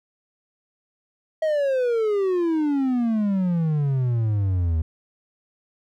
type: exponential sweep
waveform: triangle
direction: down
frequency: 642 to 77.78 Hz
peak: -17 dBFS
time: 1.42-4.82 s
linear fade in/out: 5 ms
effects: none

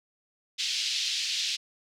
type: band-pass noise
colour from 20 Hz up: white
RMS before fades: -30 dBFS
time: 0.58-1.57 s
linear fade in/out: 20 ms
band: 2800 to 5000 Hz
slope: 24 dB/octave
effects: none

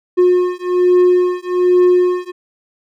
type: beating tone pair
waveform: triangle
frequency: 359.5 / 360.7 Hz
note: F#4 / F#4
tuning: -50 / -44 cents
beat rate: 1.2 Hz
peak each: -11 dBFS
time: 0.17-2.32 s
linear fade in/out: 20 ms
effects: none

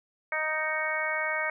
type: harmonic tone with a mistuned harmonic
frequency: 311.1 Hz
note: D#4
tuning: in tune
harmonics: 2 / 3 / 4 / 5 / 6 / 7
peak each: -34 / -37 / -36 / -34 / -33 / -32 dBFS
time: 0.32-1.5 s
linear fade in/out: 2 ms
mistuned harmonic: 7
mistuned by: +32 cents
effects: none

